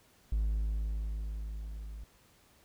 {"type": "tone with level ramp", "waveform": "triangle", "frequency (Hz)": 53.2, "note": "G#1", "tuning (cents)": 42, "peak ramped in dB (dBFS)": [-24, -39], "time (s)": [0.32, 2.04], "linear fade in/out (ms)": 5, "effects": ["tanh soft clip ceiling -21 dBFS", "pink hiss -64 dBFS RMS until 2.64 s"]}